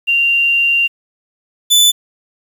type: tone pair in turn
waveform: sine / sawtooth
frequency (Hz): 2774 / 3495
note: F7 / A7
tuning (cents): -12 / -12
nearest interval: major third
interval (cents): 400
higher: second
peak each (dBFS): -10 / -4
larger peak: second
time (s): 0.07-0.88 / 1.7-1.92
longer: first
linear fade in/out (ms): 20
effects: 7-bit